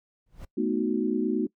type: noise with exponential growth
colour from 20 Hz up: brown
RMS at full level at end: -33 dBFS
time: 0.26-0.45 s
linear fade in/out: 5 ms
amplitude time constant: 41 ms
type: chord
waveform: sine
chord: B dominant seventh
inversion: third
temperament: equal with one note detuned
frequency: 218.1 / 246.9 / 311.1 / 370 Hz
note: A3 / B3 / D#4 / F#4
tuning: -15 / 0 / 0 / 0 cents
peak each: -29 dBFS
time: 0.57-1.47 s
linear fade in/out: 10 ms
effects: noise-tail reverb RT60 0.1 s tail -22 dB re dry